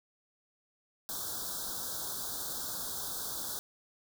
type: band-stop noise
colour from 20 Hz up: white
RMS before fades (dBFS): -38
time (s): 1.09-3.59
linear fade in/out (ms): 0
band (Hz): 1600 to 3400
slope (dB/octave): 96
effects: none